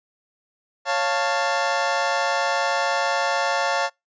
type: chord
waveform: 25% pulse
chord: Db augmented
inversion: none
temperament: equal with one note detuned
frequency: 554.4 / 698.5 / 886.6 Hz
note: Db5 / F5 / A5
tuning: 0 / 0 / +13 cents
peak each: -21 dBFS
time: 0.85-3.9 s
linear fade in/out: 50 ms
effects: noise-tail reverb RT60 0.2 s tail -26 dB re dry + resampled to 16000 Hz